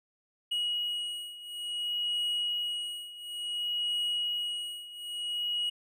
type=beating tone pair; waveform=triangle; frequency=2902 / 2902.57 Hz; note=F#7 / F#7; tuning=-34 / -34 cents; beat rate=0.57 Hz; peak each=-31 / -34 dBFS; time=0.51-5.7 s; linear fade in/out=10 ms; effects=none